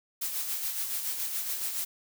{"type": "noise with tremolo", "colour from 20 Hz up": "blue", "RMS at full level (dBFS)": -31, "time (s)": [0.21, 1.85], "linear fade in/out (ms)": 10, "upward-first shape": "sine", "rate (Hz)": 7.1, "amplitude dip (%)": 45, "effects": []}